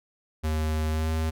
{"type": "tone with pitch glide", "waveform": "square", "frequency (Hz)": [78, 79.64], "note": ["D#2", "D#2"], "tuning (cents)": [5, 41], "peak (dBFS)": -25, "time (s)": [0.43, 1.31], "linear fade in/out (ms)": 20, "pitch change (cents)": 36, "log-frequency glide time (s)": [0.9, 1.1], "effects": []}